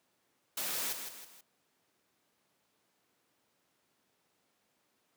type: noise with echo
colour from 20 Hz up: white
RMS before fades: -36 dBFS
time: 0.57-0.93 s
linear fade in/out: 5 ms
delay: 160 ms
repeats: 3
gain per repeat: -7 dB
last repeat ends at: 1.41 s
effects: pink hiss -75 dBFS RMS until 5.16 s + high-pass 200 Hz 12 dB/octave